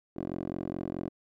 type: tone with band-pass filter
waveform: 10% pulse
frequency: 44.7 Hz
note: F1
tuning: 41 cents sharp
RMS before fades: -36 dBFS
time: 0.16-1.09 s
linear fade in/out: 10 ms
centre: 370 Hz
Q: 2.4
effects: none